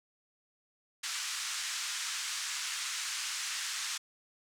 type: band-pass noise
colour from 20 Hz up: white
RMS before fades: -37 dBFS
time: 1.03-3.98 s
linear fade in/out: 10 ms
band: 1200 to 7800 Hz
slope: 24 dB/octave
effects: none